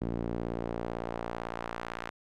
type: tone with band-pass filter sweep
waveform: sawtooth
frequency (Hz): 57.9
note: A#1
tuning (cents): -11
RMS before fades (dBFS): -36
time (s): 0.01-2.1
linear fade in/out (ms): 10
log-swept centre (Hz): 270 to 1500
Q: 0.93
effects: none